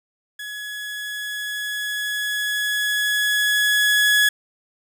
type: tone with level ramp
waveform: 30% pulse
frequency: 1686 Hz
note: G#6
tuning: 26 cents sharp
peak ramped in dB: -28 to -11 dBFS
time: 0.39-4.29 s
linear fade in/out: 5 ms
effects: none